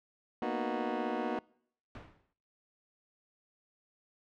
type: chord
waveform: 20% pulse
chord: B major seventh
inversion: third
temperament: just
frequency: 231.5 / 246.9 / 308.7 / 370.4 Hz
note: A#3 / B3 / D#4 / F#4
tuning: -12 / 0 / -14 / +2 cents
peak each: -33 dBFS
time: 0.42-1.39 s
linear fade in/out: 2 ms
type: noise with exponential decay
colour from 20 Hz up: pink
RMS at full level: -43 dBFS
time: 1.95-2.33 s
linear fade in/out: 1 ms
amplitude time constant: 82 ms
effects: noise-tail reverb RT60 0.7 s tail -26 dB re dry + low-pass 2000 Hz 12 dB/octave